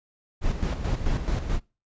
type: noise with tremolo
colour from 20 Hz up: brown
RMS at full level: -24 dBFS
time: 0.41-1.6 s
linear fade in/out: 50 ms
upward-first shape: square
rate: 4.6 Hz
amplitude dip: 55%
effects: noise-tail reverb RT60 0.3 s tail -24 dB re dry + resampled to 16000 Hz